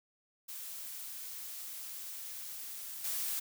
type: noise with level steps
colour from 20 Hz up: blue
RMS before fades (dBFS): -44 / -36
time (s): 0.48-3.4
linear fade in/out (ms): 10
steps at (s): 3.04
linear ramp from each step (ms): 5
effects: none